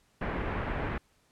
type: low-pass noise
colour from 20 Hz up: pink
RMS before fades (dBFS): -33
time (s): 0.21-0.98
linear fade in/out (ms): 5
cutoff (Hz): 2200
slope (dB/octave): 24
effects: pink hiss -68 dBFS RMS until 1.31 s + low-pass 11000 Hz 12 dB/octave